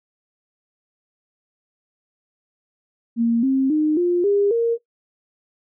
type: tone with pitch steps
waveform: sine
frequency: 232.2 / 266.7 / 306.4 / 351.9 / 404.3 / 464.4 Hz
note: A#3 / C4 / D#4 / F4 / G#4 / A#4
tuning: -7 / +33 / -27 / +13 / -46 / -7 cents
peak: -15 dBFS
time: 3.16-4.78 s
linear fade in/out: 50 ms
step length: 270 ms
effects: noise-tail reverb RT60 0.1 s tail -17 dB re dry